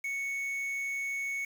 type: tone with quantisation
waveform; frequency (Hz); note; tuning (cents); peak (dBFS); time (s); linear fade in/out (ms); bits
triangle; 2217; C#7; 0; -30; 0.04-1.45; 5; 8
effects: none